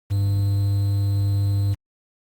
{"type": "tone with quantisation", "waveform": "triangle", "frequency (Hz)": 99.8, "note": "G2", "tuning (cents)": 32, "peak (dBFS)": -16, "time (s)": [0.1, 1.75], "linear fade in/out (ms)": 20, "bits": 7, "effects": ["Opus 48 kbps"]}